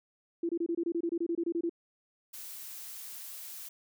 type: tone bursts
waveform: sine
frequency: 338.1 Hz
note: E4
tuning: 44 cents sharp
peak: -28 dBFS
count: 15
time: 0.43-1.695 s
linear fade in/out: 5 ms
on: 61 ms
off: 25 ms
type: noise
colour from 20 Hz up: blue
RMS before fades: -44 dBFS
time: 2.33-3.69 s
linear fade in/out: 10 ms
effects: none